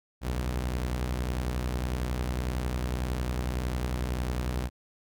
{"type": "beating tone pair", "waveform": "sawtooth", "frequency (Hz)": [61.74, 72.74], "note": ["B1", "D2"], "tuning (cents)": [0, -16], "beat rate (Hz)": 11, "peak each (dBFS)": [-25, -33], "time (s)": [0.21, 4.7], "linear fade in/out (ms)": 50, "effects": []}